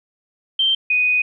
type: tone pair in turn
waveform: sine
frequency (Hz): 3136 / 2489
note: G7 / D#7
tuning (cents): 0 / 0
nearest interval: major third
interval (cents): 400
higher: first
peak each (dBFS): -14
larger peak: neither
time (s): 0.59-0.75 / 0.9-1.22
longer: second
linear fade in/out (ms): 5
effects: none